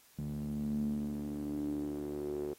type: tone with band-pass filter sweep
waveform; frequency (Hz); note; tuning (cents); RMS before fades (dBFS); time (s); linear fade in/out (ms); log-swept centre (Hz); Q
sawtooth; 73.42; D2; 0; -37; 0.18-2.54; 10; 180 to 390; 7.8
effects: white hiss -63 dBFS RMS until 2.58 s + AAC 48 kbps